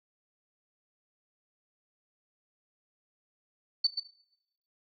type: tone with echo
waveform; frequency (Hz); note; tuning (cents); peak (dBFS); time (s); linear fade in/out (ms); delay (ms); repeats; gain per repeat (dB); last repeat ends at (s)
sine; 4512; C#8; +30; -21; 3.84-3.87; 5; 130; 1; -7; 4
effects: noise-tail reverb RT60 0.8 s tail -19 dB re dry